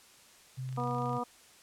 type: tone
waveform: sine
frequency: 129.7 Hz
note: C3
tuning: 15 cents flat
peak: -35 dBFS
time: 0.57-1.19 s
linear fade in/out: 20 ms
type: click train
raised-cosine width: 0.2 ms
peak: -36 dBFS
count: 14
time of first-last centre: 0.69-1.168 s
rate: 27.2 Hz
type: harmonic tone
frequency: 243.3 Hz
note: B3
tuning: 26 cents flat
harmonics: 1 / 2 / 3 / 4 / 5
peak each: -38 / -38 / -38 / -38 / -38 dBFS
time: 0.77-1.24 s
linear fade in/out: 10 ms
effects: white hiss -58 dBFS RMS until 1.62 s + low-pass 10000 Hz 12 dB/octave